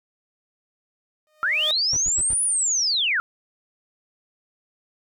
sawtooth tone with exponential growth, 614 Hz, D#5, 23 cents flat, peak -23 dBFS, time 1.27-1.71 s, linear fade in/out 0 ms, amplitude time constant 95 ms
sine linear two-way sweep, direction up then down, 1300 to 9956 to 1300 Hz, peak -19 dBFS, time 1.43-3.2 s, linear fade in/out 0 ms, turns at 2.43 s
brown noise bursts, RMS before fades -33 dBFS, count 4, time 1.93-2.337 s, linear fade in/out 0 ms, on 35 ms, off 89 ms
effects none

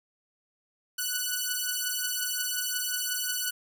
5% pulse beating tone pair, 1480 / 1485.6 Hz, F#6 / F#6, 0 / +7 cents, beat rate 5.6 Hz, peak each -20 dBFS, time 0.98-3.51 s, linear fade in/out 10 ms, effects none

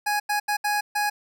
25% pulse tone bursts at uneven times, 830.6 Hz, G#5, in tune, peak -18 dBFS, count 5, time 0.06-0.2 / 0.29-0.4 / 0.48-0.57 / 0.64-0.81 / 0.95-1.1 s, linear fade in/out 10 ms, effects none

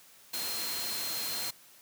sine tone in noise, 4186 Hz, C8, in tune, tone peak -37 dBFS, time 0.33-1.51 s, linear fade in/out 10 ms, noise white, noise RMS -36 dBFS, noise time 0.33-1.51 s, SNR -4 dB, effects white hiss -57 dBFS RMS until 1.81 s + high-pass 100 Hz 12 dB/octave

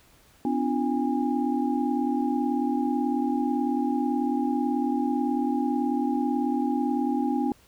sine tone cluster, 253 / 291.2 / 342.4 / 816 Hz, B3 / D4 / F4 / G#5, +42 / -15 / -34 / -31 cents, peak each -26 / -27 / -32 / -31 dBFS, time 0.45-7.52 s, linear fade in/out 2 ms, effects pink hiss -58 dBFS RMS until 7.67 s

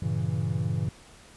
triangle chord, G diminished seventh, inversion none, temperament equal, 98 / 116.54 / 138.59 / 164.81 Hz, G2 / Bb2 / Db3 / Fb3, 0 / 0 / 0 / 0 cents, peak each -29 dBFS, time 0.02-0.89 s, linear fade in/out 5 ms, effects pink hiss -52 dBFS RMS until 1.36 s + resampled to 24000 Hz

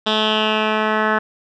10% pulse tone with low-pass filter sweep, 216 Hz, A3, 32 cents flat, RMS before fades -18 dBFS, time 0.06-1.19 s, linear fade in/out 10 ms, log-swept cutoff 3700 to 1700 Hz, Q 4.5, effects none

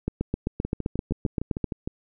two click trains, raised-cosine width 3 ms, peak -16 / -12 dBFS, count 9 / 13, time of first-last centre 0.65-1.875 / 0.08-1.643 s, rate 6.53 / 7.68 Hz, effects none

